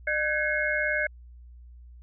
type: tone cluster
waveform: sine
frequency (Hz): 604 / 1523 / 1662 / 2161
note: D5 / F#6 / G#6 / C#7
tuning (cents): +48 / +50 / +1 / -45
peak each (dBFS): -30 / -30 / -29 / -29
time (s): 0.07-1.07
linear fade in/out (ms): 5
effects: added 60 Hz sine -45 dBFS peak until 2.02 s